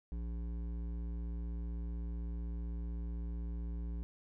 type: tone with hard clipping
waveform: triangle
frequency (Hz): 57.9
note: A#1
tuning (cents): -11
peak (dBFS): -39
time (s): 0.12-4.03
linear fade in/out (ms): 0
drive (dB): 15
effects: none